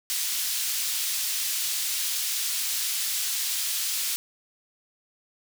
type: high-pass noise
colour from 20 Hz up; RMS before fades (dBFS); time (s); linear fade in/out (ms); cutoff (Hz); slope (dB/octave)
pink; -28; 0.1-4.16; 0; 3800; 12
effects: none